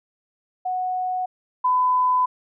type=tone pair in turn; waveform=sine; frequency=737 / 1004.9 Hz; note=F#5 / B5; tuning=-7 / +30 cents; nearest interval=perfect fourth; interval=537 cents; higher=second; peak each=-22 / -16 dBFS; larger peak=second; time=0.65-1.26 / 1.64-2.26 s; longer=second; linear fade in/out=10 ms; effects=none